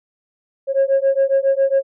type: beating tone pair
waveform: sine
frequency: 540 / 547.3 Hz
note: C#5 / C#5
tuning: -45 / -22 cents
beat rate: 7.3 Hz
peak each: -15 dBFS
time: 0.67-1.83 s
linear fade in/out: 50 ms
effects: tanh soft clip ceiling -9 dBFS